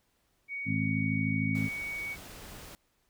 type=tone; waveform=sine; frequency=2240 Hz; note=C#7; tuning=18 cents sharp; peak=-34 dBFS; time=0.48-2.17 s; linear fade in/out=50 ms
type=harmonic tone; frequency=53.3 Hz; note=G#1; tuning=46 cents sharp; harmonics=2 / 3 / 4 / 5; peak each=-33 / -33 / -33 / -33 dBFS; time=0.65-1.7 s; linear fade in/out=50 ms
type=noise; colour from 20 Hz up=pink; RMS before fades=-47 dBFS; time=1.55-2.75 s; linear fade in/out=0 ms
effects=pink hiss -73 dBFS RMS until 3.09 s